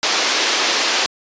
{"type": "band-pass noise", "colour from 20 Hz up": "white", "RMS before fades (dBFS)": -18, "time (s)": [0.03, 1.06], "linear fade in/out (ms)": 0, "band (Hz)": [290, 5700], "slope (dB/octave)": 24, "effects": ["resampled to 16000 Hz"]}